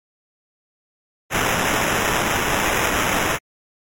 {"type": "noise with sample-and-hold", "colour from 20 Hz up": "white", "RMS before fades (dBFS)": -20, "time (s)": [1.3, 3.39], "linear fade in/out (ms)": 50, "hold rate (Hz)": 4410, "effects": ["MP3 64 kbps"]}